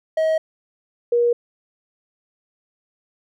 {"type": "tone pair in turn", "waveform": ["triangle", "sine"], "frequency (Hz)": [636, 476.5], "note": ["D#5", "A#4"], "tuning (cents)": [38, 38], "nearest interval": "perfect fourth", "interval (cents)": 500, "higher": "first", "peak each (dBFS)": -14, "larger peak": "neither", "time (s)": [[0.17, 0.38], [1.12, 1.33]], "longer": "neither", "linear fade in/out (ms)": 5, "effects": []}